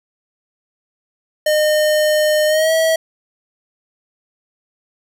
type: tone with pitch glide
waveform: square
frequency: 610 to 645.9 Hz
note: D#5 to E5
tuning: -34 to -35 cents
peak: -13 dBFS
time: 1.46-2.96 s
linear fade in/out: 5 ms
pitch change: +99 cents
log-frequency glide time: 2.47-2.72 s
effects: none